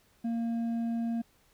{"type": "tone with hard clipping", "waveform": "sine", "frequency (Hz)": 231.5, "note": "A#3", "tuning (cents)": -12, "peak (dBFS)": -30, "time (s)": [0.24, 1.22], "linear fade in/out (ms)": 10, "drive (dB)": 4, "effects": ["pink hiss -66 dBFS RMS until 1.53 s"]}